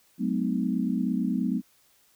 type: tone cluster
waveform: sine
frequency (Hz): 186.6 / 215.6 / 252.9 / 308.1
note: F#3 / A3 / B3 / D#4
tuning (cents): +15 / -35 / +41 / -17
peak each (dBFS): -29 / -29 / -28 / -34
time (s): 0.18-1.62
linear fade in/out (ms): 50
effects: white hiss -63 dBFS RMS until 2.15 s